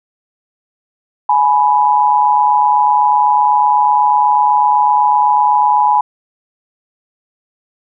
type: tone pair together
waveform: sine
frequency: 839.8 / 987.8 Hz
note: G#5 / B5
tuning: +19 / 0 cents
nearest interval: minor third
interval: 281 cents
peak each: -11 dBFS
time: 1.29-6.01 s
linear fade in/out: 5 ms
effects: none